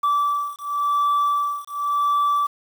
sine beating tone pair, 1159 / 1159.92 Hz, D6 / D6, -23 / -22 cents, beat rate 0.92 Hz, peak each -20 dBFS, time 0.03-2.47 s, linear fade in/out 10 ms, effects tanh soft clip ceiling -15 dBFS + 7-bit

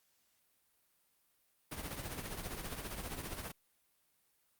pink noise with tremolo, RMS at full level -40 dBFS, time 1.71-3.52 s, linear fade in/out 10 ms, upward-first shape triangle, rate 15 Hz, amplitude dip 65%, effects white hiss -75 dBFS RMS until 4.59 s + Opus 48 kbps

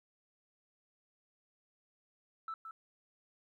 sine tone with echo, 1318.5 Hz, E6, in tune, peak -37 dBFS, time 2.48-2.54 s, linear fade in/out 2 ms, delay 170 ms, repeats 1, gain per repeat -7 dB, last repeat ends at 2.71 s, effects tanh soft clip ceiling -35 dBFS + 13-bit

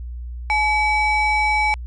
triangle ring-modulated tone, 1568 Hz, G6, in tune, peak -11 dBFS, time 0.5-1.74 s, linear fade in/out 0 ms, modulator 716 Hz, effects added 60 Hz sine -28 dBFS peak until 1.86 s + resampled to 22050 Hz

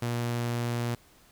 sawtooth tone, 119.2 Hz, A#2, 39 cents sharp, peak -24 dBFS, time 0.02-0.95 s, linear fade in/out 5 ms, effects pink hiss -59 dBFS RMS until 1.31 s

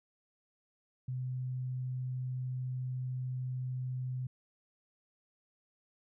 sine tone, 127.6 Hz, C3, 43 cents flat, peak -34 dBFS, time 1.08-4.27 s, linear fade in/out 5 ms, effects none

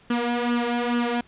sawtooth tone with flanger, 239.8 Hz, A#3, 49 cents sharp, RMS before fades -24 dBFS, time 0.1-1.21 s, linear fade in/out 5 ms, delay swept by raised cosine 0.66 to 2.96 ms, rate 2.3 Hz, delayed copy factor +0.65, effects pink hiss -55 dBFS RMS until 1.27 s + resampled to 8000 Hz

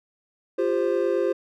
triangle chord, F suspended second, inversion none, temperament equal with one note detuned, 349.2 / 398.4 / 523.3 Hz, F4 / G4 / C5, 0 / +28 / 0 cents, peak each -23 dBFS, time 0.58-1.33 s, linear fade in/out 10 ms, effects none

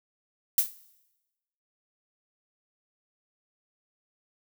violet noise with exponential decay, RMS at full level -18 dBFS, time 0.58-0.74 s, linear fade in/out 2 ms, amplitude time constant 34 ms, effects noise-tail reverb RT60 1.0 s tail -19 dB re dry

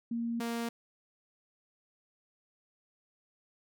sine / sawtooth tone pair in turn, 233.1 / 233.1 Hz, A#3 / A#3, 0 / 0 cents, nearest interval unison, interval 0 cents, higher neither, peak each -31 / -29 dBFS, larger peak second, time 0.11-0.4 / 0.4-0.69 s, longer neither, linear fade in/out 5 ms, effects none

